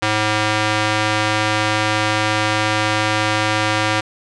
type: tone with band-pass filter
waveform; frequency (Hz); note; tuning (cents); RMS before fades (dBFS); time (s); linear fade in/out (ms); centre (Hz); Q
square; 107.2; A2; -45; -18; 0.02-4.01; 10; 2100; 0.57
effects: resampled to 22050 Hz